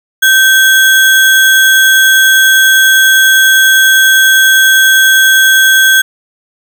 sine tone with sample-and-hold, 1555 Hz, G6, 14 cents flat, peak -3 dBFS, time 0.22-6.02 s, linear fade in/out 10 ms, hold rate 4900 Hz, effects none

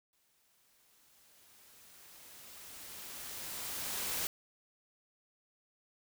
white noise with exponential growth, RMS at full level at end -35 dBFS, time 0.13-4.27 s, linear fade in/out 1 ms, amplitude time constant 900 ms, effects none

